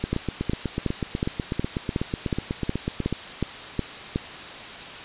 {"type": "two click trains", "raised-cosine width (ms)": 3, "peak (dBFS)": [-12, -10], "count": [26, 12], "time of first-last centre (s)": [[0.04, 3.126], [0.13, 4.159]], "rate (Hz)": [8.1, 2.73], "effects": ["white hiss -37 dBFS RMS until 5.04 s", "resampled to 8000 Hz"]}